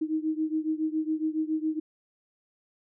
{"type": "beating tone pair", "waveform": "sine", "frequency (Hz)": [311.1, 318.3], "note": ["D#4", "D#4"], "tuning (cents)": [0, 39], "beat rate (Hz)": 7.2, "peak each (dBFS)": [-28, -30], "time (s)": [0.01, 1.8], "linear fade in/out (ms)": 10, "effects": []}